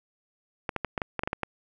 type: clicks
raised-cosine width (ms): 0.5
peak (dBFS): -13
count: 10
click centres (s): 0.692 / 0.763 / 0.847 / 0.978 / 1.018 / 1.193 / 1.235 / 1.275 / 1.331 / 1.433
effects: none